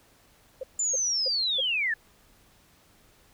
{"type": "tone bursts", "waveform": "sine", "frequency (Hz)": 524, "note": "C5", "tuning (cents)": 2, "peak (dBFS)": -30, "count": 4, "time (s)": [0.61, 1.606], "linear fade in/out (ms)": 5, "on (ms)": 24, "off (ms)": 300}
{"type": "linear sweep", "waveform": "sine", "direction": "down", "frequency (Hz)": [7190, 1692], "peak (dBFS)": -24, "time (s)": [0.79, 1.94], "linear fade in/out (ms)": 5}
{"effects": ["pink hiss -60 dBFS RMS until 3.33 s"]}